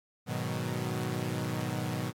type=chord; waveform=sawtooth; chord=G# minor seventh; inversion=none; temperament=equal with one note detuned; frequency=103.83 / 123.47 / 155.56 / 185.53 Hz; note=G#2 / B2 / D#3 / F#3; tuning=0 / 0 / 0 / +5 cents; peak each=-35 / -31 / -33 / -34 dBFS; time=0.26-2.13 s; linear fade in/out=50 ms; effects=AAC 64 kbps